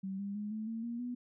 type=tone with pitch steps; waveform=sine; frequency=192.3 / 200.2 / 208.5 / 217.1 / 226.1 / 235.4 / 245.1 Hz; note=G3 / G3 / G#3 / A3 / A3 / A#3 / B3; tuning=-33 / +37 / +7 / -23 / +47 / +17 / -13 cents; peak=-36 dBFS; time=0.03-1.15 s; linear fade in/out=10 ms; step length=160 ms; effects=none